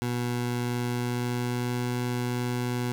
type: tone with pitch glide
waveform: 20% pulse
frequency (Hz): 121.6 to 122.8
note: B2 to B2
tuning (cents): -26 to -9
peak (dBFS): -22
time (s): 0.02-2.92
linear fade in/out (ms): 0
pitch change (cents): +17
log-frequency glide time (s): 0.73-1.93
effects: 9-bit